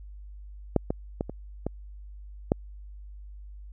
clicks, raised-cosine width 2 ms, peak -7 / -13 / -14 / -21 / -15 / -7 dBFS, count 6, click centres 0.763 / 0.905 / 1.209 / 1.296 / 1.666 / 2.519 s, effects added 50 Hz sine -41 dBFS peak until 3.72 s

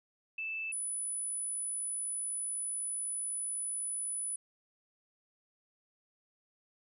sine tone pair in turn, 2637 / 9956 Hz, E7 / D#9, 0 / 0 cents, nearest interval octave + major seventh, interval 2300 cents, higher second, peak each -35 / -34 dBFS, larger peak second, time 0.38-0.72 / 0.72-4.36 s, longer second, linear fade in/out 5 ms, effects none

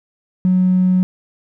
triangle tone with tanh clipping, 183.9 Hz, F#3, 10 cents flat, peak -10 dBFS, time 0.45-1.03 s, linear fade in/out 0 ms, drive 1 dB, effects none

